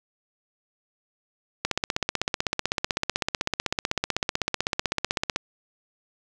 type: click train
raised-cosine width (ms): 0.2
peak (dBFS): -6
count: 60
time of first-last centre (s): 1.65-5.361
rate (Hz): 15.9
effects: none